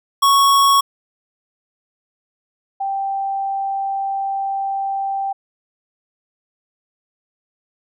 square / sine tone pair in turn, 1108.7 / 784 Hz, C#6 / G5, 0 / 0 cents, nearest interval tritone, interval 600 cents, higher first, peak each -11 / -19 dBFS, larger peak first, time 0.22-0.81 / 2.8-5.33 s, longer second, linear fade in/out 10 ms, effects none

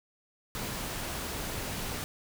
pink noise, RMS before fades -36 dBFS, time 0.55-2.04 s, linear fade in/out 0 ms, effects none

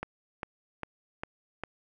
click train, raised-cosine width 0.5 ms, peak -19 dBFS, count 5, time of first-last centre 0.03-1.636 s, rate 2.49 Hz, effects 10-bit

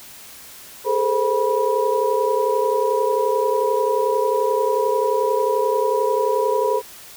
sine tone cluster, 414.7 / 446 / 519 / 974 Hz, G#4 / A4 / C5 / B5, -3 / +23 / -14 / -24 cents, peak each -22 dBFS, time 0.84-6.82 s, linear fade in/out 50 ms, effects white hiss -41 dBFS RMS until 7.16 s

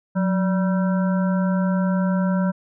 harmonic tone with a mistuned harmonic, 193.5 Hz, G3, 22 cents flat, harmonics 1 / 3 / 5 / 7 / 8, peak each -18 / -28 / -32 / -35 / -36 dBFS, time 0.15-2.52 s, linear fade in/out 20 ms, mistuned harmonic 1, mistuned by -95 cents, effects none

